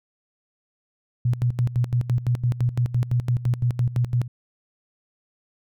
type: tone with tremolo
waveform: sine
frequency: 121.8 Hz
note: B2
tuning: 24 cents flat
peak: -17 dBFS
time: 1.25-4.28 s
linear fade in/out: 5 ms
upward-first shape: square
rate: 5.9 Hz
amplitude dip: 80%
effects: none